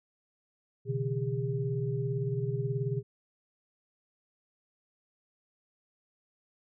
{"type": "tone cluster", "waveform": "sine", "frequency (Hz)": [124.9, 143.2, 162, 404.4], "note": ["B2", "D3", "E3", "G#4"], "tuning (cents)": [20, -43, -30, -46], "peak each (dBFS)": [-32, -34, -40, -35], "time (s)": [0.85, 3.03], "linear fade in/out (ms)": 50, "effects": []}